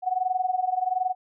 sine tone with amplitude modulation, 740 Hz, F#5, in tune, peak -19 dBFS, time 0.02-1.15 s, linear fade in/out 50 ms, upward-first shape sine, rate 21.3 Hz, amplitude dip 85%, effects none

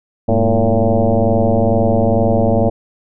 sine tone with frequency modulation, 233.1 Hz, A#3, in tune, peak -10 dBFS, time 0.28-2.7 s, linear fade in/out 10 ms, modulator 111 Hz, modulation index 4.2, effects none

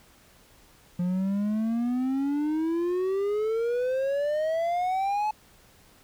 triangle exponential sweep, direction up, 175 to 863 Hz, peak -22 dBFS, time 0.99-5.31 s, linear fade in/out 5 ms, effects pink hiss -57 dBFS RMS until 6.03 s

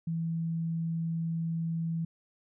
sine tone, 164.81 Hz, E3, in tune, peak -29 dBFS, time 0.07-2.05 s, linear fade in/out 5 ms, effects none

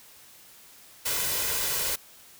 white noise with comb filter, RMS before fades -28 dBFS, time 1.05-1.96 s, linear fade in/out 10 ms, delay 2 ms, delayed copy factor +0.5, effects white hiss -52 dBFS RMS until 2.39 s

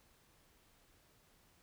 silence, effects pink hiss -69 dBFS RMS until 1.62 s

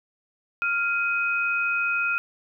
sine tone pair together, 1396.9 / 2515 Hz, F6 / D#7, 0 / +18 cents, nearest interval minor seventh, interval 1018 cents, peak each -24 / -25 dBFS, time 0.62-2.18 s, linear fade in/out 0 ms, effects none

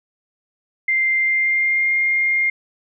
sine tone with pitch glide, 2093 to 2120 Hz, C7 to C7, 0 to +22 cents, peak -15 dBFS, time 0.88-2.5 s, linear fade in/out 5 ms, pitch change +22 cents, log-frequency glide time 1.19-1.93 s, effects none

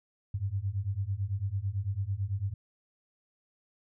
sine beating tone pair, 93.9 / 102.9 Hz, F#2 / G#2, +26 / -16 cents, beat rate 9 Hz, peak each -33 / -32 dBFS, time 0.34-2.54 s, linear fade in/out 5 ms, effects none

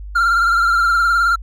triangle tone with vibrato, 1378 Hz, F6, 24 cents flat, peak -10 dBFS, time 0.15-1.36 s, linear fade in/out 10 ms, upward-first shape triangle, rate 19 Hz, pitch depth 62 cents each way, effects added 50 Hz sine -28 dBFS peak until 1.42 s

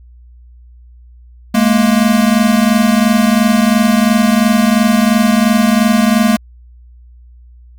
square tone pair together, 210.2 / 233.1 Hz, G#3 / A#3, +21 / 0 cents, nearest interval major second, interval 179 cents, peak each -12 dBFS, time 1.54-6.37 s, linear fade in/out 10 ms, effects added 60 Hz sine -37 dBFS peak until 7.78 s

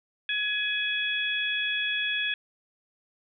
harmonic tone, 841 Hz, G#5, 22 cents sharp, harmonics 2 / 3 / 4, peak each -30 / -30 / -30 dBFS, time 0.29-2.34 s, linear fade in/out 2 ms, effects none

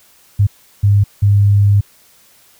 sine tone bursts at uneven times, 101.3 Hz, G#2, 43 cents flat, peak -7 dBFS, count 3, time 0.39-0.47 / 0.83-1.04 / 1.22-1.81 s, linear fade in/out 10 ms, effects white hiss -49 dBFS RMS until 2.59 s

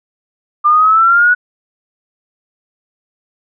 sine exponential sweep, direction up, 1191 to 1480 Hz, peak -6 dBFS, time 0.64-1.35 s, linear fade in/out 20 ms, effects none

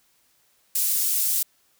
pink high-pass noise, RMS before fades -23 dBFS, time 0.75-1.43 s, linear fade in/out 5 ms, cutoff 10000 Hz, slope 12 dB/octave, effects white hiss -64 dBFS RMS until 1.79 s

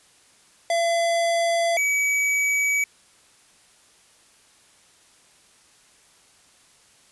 square tone pair in turn, 677 / 2277 Hz, E5 / C#7, +46 / +46 cents, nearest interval octave + major sixth, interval 2100 cents, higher second, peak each -20 dBFS, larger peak neither, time 0.7-1.77 / 1.77-2.84 s, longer neither, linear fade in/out 2 ms, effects white hiss -56 dBFS RMS until 7.11 s + resampled to 24000 Hz

